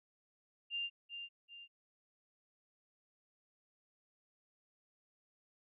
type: tone with echo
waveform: sine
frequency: 2794 Hz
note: F7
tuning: in tune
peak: -36 dBFS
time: 0.7-0.9 s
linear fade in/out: 50 ms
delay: 390 ms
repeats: 2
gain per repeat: -7 dB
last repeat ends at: 1.68 s
effects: none